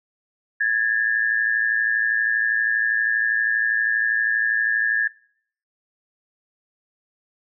sine tone pair together, 1661.2 / 1773.7 Hz, G#6 / A6, 0 / +13 cents, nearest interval minor second, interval 113 cents, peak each -20 / -22 dBFS, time 0.6-5.08 s, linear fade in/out 10 ms, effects noise-tail reverb RT60 0.6 s tail -22 dB re dry

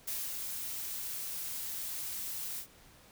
blue noise with ADSR envelope, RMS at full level -36 dBFS, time 0.07-2.67 s, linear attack 10 ms, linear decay 240 ms, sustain -3 dB, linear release 92 ms, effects pink hiss -59 dBFS RMS until 3.11 s

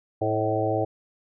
harmonic tone with a mistuned harmonic, 109.1 Hz, A2, 14 cents flat, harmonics 1 / 3 / 4 / 5 / 6 / 7, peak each -29 / -29 / -29 / -29 / -29 / -29 dBFS, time 0.21-0.85 s, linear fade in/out 10 ms, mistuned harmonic 6, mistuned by -39 cents, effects none

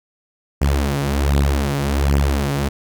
sawtooth beating tone pair, 69.6 / 70.9 Hz, C#2 / C#2, +8 / +40 cents, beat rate 1.3 Hz, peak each -14 / -15 dBFS, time 0.61-2.69 s, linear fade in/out 10 ms, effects none

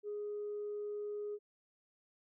sine tone, 415.3 Hz, G#4, in tune, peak -37 dBFS, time 0.03-1.39 s, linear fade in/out 50 ms, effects tanh soft clip ceiling -34 dBFS

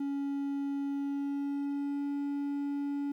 triangle tone with pitch glide, 280 to 283.9 Hz, C#4 to C#4, +18 to +41 cents, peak -29 dBFS, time 0-3.12 s, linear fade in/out 5 ms, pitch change +23 cents, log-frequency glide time 0.88-2.03 s, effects 11-bit

